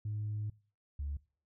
sine tone pair in turn, 105.8 / 71.51 Hz, G#2 / D2, +33 / -46 cents, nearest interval perfect fifth, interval 679 cents, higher first, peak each -33 / -34 dBFS, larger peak first, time 0.05-0.5 / 0.99-1.17 s, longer first, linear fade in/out 5 ms, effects noise-tail reverb RT60 0.4 s tail -22 dB re dry + tanh soft clip ceiling -31 dBFS

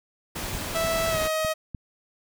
pink noise, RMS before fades -32 dBFS, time 0.35-1.28 s, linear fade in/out 10 ms
click train, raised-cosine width 5 ms, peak -22 dBFS, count 5, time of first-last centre 0.55-1.748 s, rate 3.34 Hz
sawtooth tone with pitch glide, 657 to 630.6 Hz, E5 to D#5, -6 to +23 cents, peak -20 dBFS, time 0.74-1.54 s, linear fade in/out 20 ms, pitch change -71 cents, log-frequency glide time 1.1-1.18 s
effects none

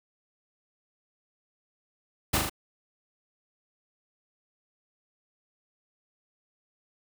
pink noise with echo, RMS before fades -24 dBFS, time 2.33-2.38 s, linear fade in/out 10 ms, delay 39 ms, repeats 3, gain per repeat -3 dB, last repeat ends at 2.497 s, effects none

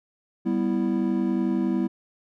triangle chord, E minor, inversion first, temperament equal, 196 / 246.9 / 329.6 Hz, G3 / B3 / E4, 0 / 0 / 0 cents, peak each -24 dBFS, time 0.45-1.88 s, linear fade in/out 20 ms, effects none

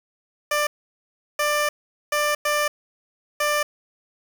15% pulse tone bursts at uneven times, 593 Hz, D5, 17 cents sharp, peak -13 dBFS, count 5, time 0.51-0.67 / 1.39-1.69 / 2.12-2.35 / 2.45-2.68 / 3.4-3.63 s, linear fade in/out 5 ms, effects 7-bit

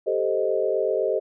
sine chord, A half-diminished seventh, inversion third, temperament equal, 392 / 440 / 523.3 / 622.3 Hz, G4 / A4 / C5 / Eb5, 0 / 0 / 0 / 0 cents, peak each -26 dBFS, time 0.06-1.2 s, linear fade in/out 20 ms, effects none

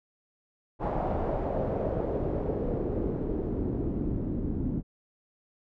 pink noise with low-pass filter sweep, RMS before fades -30 dBFS, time 0.79-4.83 s, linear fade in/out 50 ms, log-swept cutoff 770 to 250 Hz, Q 2.2, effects none

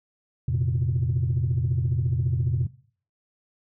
sine chord, F suspended fourth, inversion none, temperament just, 87.31 / 116.41 / 130.96 Hz, F2 / Bb2 / C3, 0 / -2 / +2 cents, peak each -26 / -25 / -23 dBFS, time 0.48-2.67 s, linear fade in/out 5 ms, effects noise-tail reverb RT60 0.5 s tail -19 dB re dry + tanh soft clip ceiling -16 dBFS

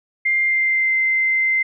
sine tone with pitch glide, 2100 to 2077 Hz, C7 to C7, +6 to -13 cents, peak -15 dBFS, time 0.25-1.63 s, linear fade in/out 10 ms, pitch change -19 cents, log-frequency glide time 0.46-0.96 s, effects none

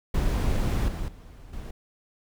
brown noise with level steps, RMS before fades -24 / -31 / -45 / -37 dBFS, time 0.14-1.71 s, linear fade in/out 5 ms, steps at 0.88 / 1.08 / 1.53 s, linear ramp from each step 2 ms, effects none

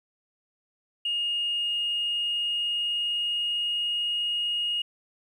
sine tone with pitch glide, 2850 to 2868 Hz, F7 to F7, +34 to +45 cents, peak -24 dBFS, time 1.05-4.82 s, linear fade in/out 5 ms, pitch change +11 cents, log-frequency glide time 1.56-4.16 s, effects tanh soft clip ceiling -20 dBFS + 10-bit

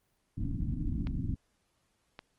pink low-pass noise, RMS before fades -33 dBFS, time 0.37-1.35 s, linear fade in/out 10 ms, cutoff 310 Hz, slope 96 dB/octave
clicks, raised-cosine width 0.3 ms, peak -27 dBFS, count 2, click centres 1.071 / 2.191 s
effects pink hiss -75 dBFS RMS until 2.38 s + Opus 24 kbps

